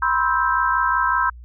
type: chord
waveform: sine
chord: C major seventh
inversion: third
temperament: just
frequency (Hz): 981.1 / 1046.5 / 1308.1 / 1569.8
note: B5 / C6 / E6 / G6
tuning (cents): -12 / 0 / -14 / +2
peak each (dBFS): -22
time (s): 0.02-1.3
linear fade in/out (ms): 5
effects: added 60 Hz sine -37 dBFS peak until 1.44 s